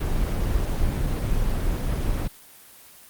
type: noise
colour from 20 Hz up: brown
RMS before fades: -23 dBFS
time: 0-2.28 s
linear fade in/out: 10 ms
effects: white hiss -48 dBFS RMS until 3.09 s + Opus 24 kbps